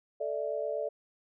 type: chord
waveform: sine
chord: A suspended fourth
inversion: none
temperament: equal with one note detuned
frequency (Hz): 440 / 587.3 / 655.8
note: A4 / D5 / E5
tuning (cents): 0 / 0 / -9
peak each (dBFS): -36 / -33 / -37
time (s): 0.2-0.89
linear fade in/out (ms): 10
effects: none